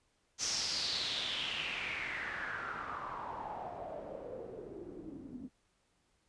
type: noise with low-pass filter sweep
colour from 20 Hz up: white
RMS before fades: -40 dBFS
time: 0.38-5.5 s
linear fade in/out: 50 ms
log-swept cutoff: 6100 to 240 Hz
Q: 5.1
effects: pink hiss -75 dBFS RMS until 6.28 s + resampled to 22050 Hz